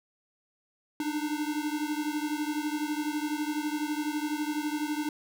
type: beating tone pair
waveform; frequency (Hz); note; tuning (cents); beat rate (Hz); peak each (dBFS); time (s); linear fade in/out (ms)
square; 296.2 / 308.2; D4 / D#4; +15 / -16; 12; -32 / -34; 1-5.09; 2
effects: none